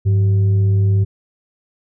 sine tone with frequency modulation, 100.8 Hz, G2, 49 cents sharp, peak -11 dBFS, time 0.05-1.05 s, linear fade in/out 20 ms, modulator 279 Hz, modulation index 0.23, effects none

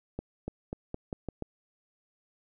accelerating click train, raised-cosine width 2 ms, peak -21 dBFS, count 7, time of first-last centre 0.19-1.423 s, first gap 290 ms, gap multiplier 0.86, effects none

